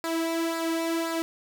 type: tone with flanger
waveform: sawtooth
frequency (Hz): 329.6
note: E4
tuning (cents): 0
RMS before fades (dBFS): -28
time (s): 0.04-1.22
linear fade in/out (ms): 0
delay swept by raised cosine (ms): 0.32 to 2.42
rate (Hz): 1.9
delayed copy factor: -0.6
effects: none